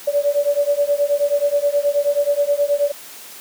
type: beating tone pair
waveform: sine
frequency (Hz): 571 / 580.4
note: D5 / D5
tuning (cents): -49 / -21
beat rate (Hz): 9.4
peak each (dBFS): -18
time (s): 0.07-2.92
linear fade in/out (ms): 10
effects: white hiss -38 dBFS RMS until 3.4 s + high-pass 200 Hz 12 dB/octave